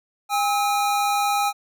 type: tone pair together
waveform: square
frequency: 812 / 1289 Hz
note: G#5 / E6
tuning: -39 / -39 cents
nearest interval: minor sixth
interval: 800 cents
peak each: -21 / -26 dBFS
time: 0.29-1.53 s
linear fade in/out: 50 ms
effects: none